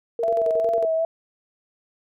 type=tone with tremolo; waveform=sine; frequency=466.2 Hz; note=A#4; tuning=in tune; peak=-22 dBFS; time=0.19-0.85 s; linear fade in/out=2 ms; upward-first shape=square; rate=11 Hz; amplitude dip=75%
type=tone with vibrato; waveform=sine; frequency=659.3 Hz; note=E5; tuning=in tune; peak=-19 dBFS; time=0.23-1.05 s; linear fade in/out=2 ms; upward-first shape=sine; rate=2.5 Hz; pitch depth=40 cents each way
effects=none